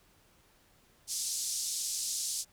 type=band-pass noise; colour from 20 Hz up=pink; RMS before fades=-35 dBFS; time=1.07-2.45 s; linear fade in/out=50 ms; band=5000 to 9900 Hz; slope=24 dB/octave; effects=pink hiss -65 dBFS RMS until 2.52 s